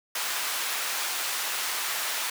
pink high-pass noise, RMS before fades -30 dBFS, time 0.15-2.3 s, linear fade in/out 5 ms, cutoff 1100 Hz, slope 12 dB/octave, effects none

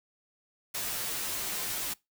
white noise with comb filter, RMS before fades -34 dBFS, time 0.74-1.94 s, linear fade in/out 10 ms, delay 12 ms, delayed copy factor -0.9, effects noise-tail reverb RT60 0.2 s tail -22 dB re dry

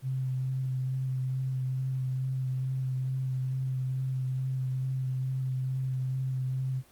sine tone with vibrato, 130.4 Hz, C3, 5 cents flat, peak -28 dBFS, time 0.02-6.83 s, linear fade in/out 50 ms, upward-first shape sine, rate 2.3 Hz, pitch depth 14 cents each way, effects pink hiss -59 dBFS RMS until 6.91 s + Opus 24 kbps

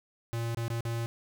square tone with dropouts, 116.1 Hz, A#2, 7 cents flat, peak -31 dBFS, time 0.33-1.06 s, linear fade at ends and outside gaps 0 ms, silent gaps 0.547-0.572 / 0.681-0.702 / 0.807-0.852 s, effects none

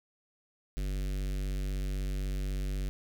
square tone with notch filter, 48.08 Hz, G1, 33 cents flat, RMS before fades -33 dBFS, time 0.77-2.89 s, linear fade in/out 0 ms, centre 930 Hz, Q 0.56, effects none

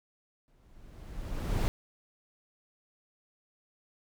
brown noise with exponential growth, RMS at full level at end -24 dBFS, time 0.48-1.68 s, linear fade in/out 0 ms, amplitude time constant 260 ms, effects none

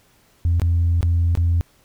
sine tone with dropouts, 85 Hz, F2, 46 cents flat, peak -13 dBFS, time 0.45-1.61 s, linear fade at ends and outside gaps 0 ms, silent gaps 0.598-0.618 / 1.009-1.029 / 1.352-1.374 s, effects tanh soft clip ceiling -12 dBFS + pink hiss -57 dBFS RMS until 1.84 s

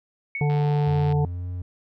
sine tone with exponential decay, 2217 Hz, C#7, in tune, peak -25 dBFS, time 0.35-0.7 s, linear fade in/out 2 ms, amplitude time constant 76 ms
harmonic tone, 146.83 Hz, D3, in tune, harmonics 1 / 3 / 5 / 6, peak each -19 / -29 / -33 / -35 dBFS, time 0.41-1.25 s, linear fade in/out 2 ms
click train, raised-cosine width 0.3 ms, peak -24 dBFS, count 64, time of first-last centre 0.5-1.124 s, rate 101 Hz
triangle tone with vibrato, 88.7 Hz, F2, 27 cents sharp, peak -26 dBFS, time 0.87-1.62 s, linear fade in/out 5 ms, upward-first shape sine, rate 2 Hz, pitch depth 23 cents each way
effects none

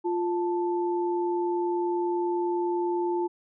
sine tone pair together, 349.9 / 880 Hz, F4 / A5, +3 / 0 cents, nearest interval octave + major third, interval 1597 cents, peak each -25 / -31 dBFS, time 0.04-3.28 s, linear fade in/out 20 ms, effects none

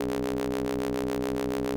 sawtooth ring-modulated tone, 64.1 Hz, C2, 35 cents flat, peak -20 dBFS, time 0-1.76 s, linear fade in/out 0 ms, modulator 349 Hz, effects none

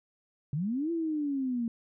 sine linear two-way sweep, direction up then down, 132.6 to 340 to 227.1 Hz, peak -28 dBFS, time 0.53-1.68 s, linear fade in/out 2 ms, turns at 0.91 s, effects none

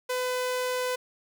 sawtooth tone, 503 Hz, B4, 32 cents sharp, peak -23 dBFS, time 0.09-0.96 s, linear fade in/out 10 ms, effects none

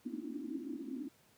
pink band-pass noise, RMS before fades -42 dBFS, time 0.05-1.09 s, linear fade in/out 10 ms, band 230 to 340 Hz, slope 96 dB/octave, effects pink hiss -67 dBFS RMS until 1.37 s + high-pass 100 Hz 12 dB/octave

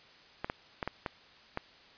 clicks, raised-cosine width 0.5 ms, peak -18 dBFS, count 6, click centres 0.445 / 0.499 / 0.828 / 0.876 / 1.062 / 1.574 s, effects white hiss -57 dBFS RMS until 1.97 s + resampled to 11025 Hz

